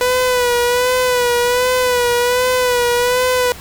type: tone with vibrato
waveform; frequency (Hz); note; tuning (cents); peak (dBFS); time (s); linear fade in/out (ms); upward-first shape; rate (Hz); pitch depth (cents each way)
sawtooth; 493.9; B4; 0; -9; 0.01-3.52; 0; sine; 1.3; 44
effects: added 73 Hz sine -40 dBFS peak until 3.6 s + pink hiss -35 dBFS RMS until 3.6 s